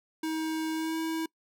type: tone with pitch glide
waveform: square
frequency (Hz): 317.7 to 323.1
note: D#4 to E4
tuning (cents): +36 to -35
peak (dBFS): -30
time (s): 0.23-1.26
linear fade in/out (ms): 5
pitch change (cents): +29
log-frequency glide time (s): 0.72-0.98
effects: noise-tail reverb RT60 0.1 s tail -24 dB re dry